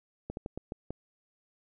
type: slowing click train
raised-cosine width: 2 ms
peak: -23 dBFS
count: 6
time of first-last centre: 0.3-0.906 s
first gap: 71 ms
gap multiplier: 1.27
effects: none